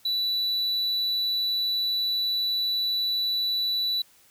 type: tone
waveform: triangle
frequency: 3956 Hz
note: B7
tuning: 2 cents sharp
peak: -22 dBFS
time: 0.05-4.02 s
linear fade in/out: 5 ms
effects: white hiss -58 dBFS RMS until 4.3 s